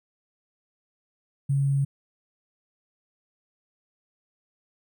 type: tone with sample-and-hold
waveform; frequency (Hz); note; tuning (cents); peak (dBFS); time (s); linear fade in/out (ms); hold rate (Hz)
sine; 138.59; C#3; 0; -20; 1.49-1.85; 10; 8820
effects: none